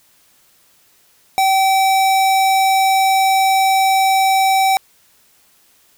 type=tone; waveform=square; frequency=770 Hz; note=G5; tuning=31 cents flat; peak=-12 dBFS; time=1.38-4.77 s; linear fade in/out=0 ms; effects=white hiss -54 dBFS RMS until 5.97 s